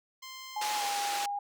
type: tone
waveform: 10% pulse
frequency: 1046.5 Hz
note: C6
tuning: in tune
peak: -34 dBFS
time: 0.22-0.88 s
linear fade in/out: 10 ms
type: tone with pitch glide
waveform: sine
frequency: 843 to 811.9 Hz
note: G#5 to G#5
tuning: +26 to -39 cents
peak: -31 dBFS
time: 0.56-1.39 s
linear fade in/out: 5 ms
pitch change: -65 cents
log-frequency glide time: 0.75-0.84 s
type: band-pass noise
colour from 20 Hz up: white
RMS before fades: -36 dBFS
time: 0.61-1.26 s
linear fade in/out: 5 ms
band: 440 to 6100 Hz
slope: 12 dB/octave
effects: none